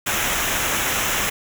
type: noise with comb filter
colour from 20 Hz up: pink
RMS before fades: -22 dBFS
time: 0.06-1.3 s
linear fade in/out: 10 ms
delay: 0.22 ms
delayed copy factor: -0.65
effects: none